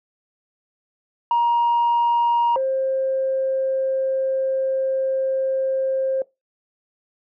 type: tone pair in turn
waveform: sine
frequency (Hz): 945 / 530.4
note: A#5 / C5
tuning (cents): +23 / +23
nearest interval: minor seventh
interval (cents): 1000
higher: first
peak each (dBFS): -13 / -18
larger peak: first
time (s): 1.31-2.56 / 2.56-6.22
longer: second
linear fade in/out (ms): 2
effects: noise-tail reverb RT60 0.2 s tail -21 dB re dry + tanh soft clip ceiling -13 dBFS